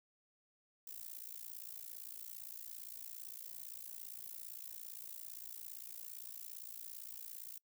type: noise with amplitude modulation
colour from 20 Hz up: violet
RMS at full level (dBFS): -45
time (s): 0.87-7.58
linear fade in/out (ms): 5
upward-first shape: sine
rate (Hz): 57.6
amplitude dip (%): 100
effects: noise-tail reverb RT60 0.1 s tail -24 dB re dry